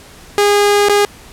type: tone with dropouts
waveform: sawtooth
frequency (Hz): 409.3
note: G#4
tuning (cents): -25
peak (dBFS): -5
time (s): 0.38-1.05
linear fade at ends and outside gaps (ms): 0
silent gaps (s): 0.886-0.896
effects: pink hiss -39 dBFS RMS until 1.32 s + low-pass 12000 Hz 12 dB/octave